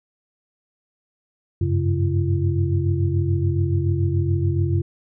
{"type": "tone cluster", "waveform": "sine", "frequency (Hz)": [92.9, 99.9, 135.8, 340.6], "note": ["F#2", "G2", "C#3", "F4"], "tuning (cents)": [7, 33, -35, -43], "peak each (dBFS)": [-20, -26, -23, -27], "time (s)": [1.61, 4.82], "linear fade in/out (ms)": 5, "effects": []}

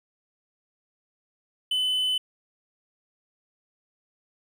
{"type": "tone", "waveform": "triangle", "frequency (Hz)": 3019, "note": "F#7", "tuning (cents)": 34, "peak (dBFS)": -21, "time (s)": [1.71, 2.18], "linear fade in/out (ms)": 5, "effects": ["10-bit"]}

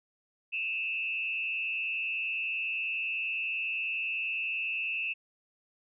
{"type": "tone with frequency modulation", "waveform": "sine", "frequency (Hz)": 2637, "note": "E7", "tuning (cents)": 0, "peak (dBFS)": -30, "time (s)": [0.52, 5.14], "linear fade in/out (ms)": 20, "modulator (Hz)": 136, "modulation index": 0.78, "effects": []}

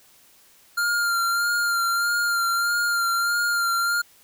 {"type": "tone with vibrato", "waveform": "square", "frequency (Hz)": 1396.9, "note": "F6", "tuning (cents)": 0, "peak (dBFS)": -21, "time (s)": [0.77, 4.02], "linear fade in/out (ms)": 10, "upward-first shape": "sine", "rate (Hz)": 1.6, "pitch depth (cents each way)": 25, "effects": ["white hiss -55 dBFS RMS until 4.23 s"]}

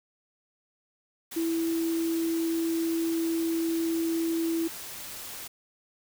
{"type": "tone in noise", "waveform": "sine", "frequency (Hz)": 330, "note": "E4", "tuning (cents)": 2, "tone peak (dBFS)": -25, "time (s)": [1.36, 4.68], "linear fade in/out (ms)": 10, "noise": "white", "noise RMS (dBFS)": -40, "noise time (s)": [1.31, 5.48], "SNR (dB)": 12, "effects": []}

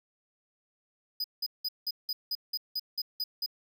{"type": "tone bursts", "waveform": "square", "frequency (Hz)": 4978, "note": "D#8", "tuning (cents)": 0, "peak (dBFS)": -30, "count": 11, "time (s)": [1.2, 3.462], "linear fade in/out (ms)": 5, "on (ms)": 42, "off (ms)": 180, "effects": []}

